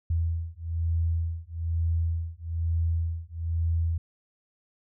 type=beating tone pair; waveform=sine; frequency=82.41 / 83.51 Hz; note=E2 / E2; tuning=0 / +23 cents; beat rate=1.1 Hz; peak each=-28 dBFS; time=0.1-3.98 s; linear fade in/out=5 ms; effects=none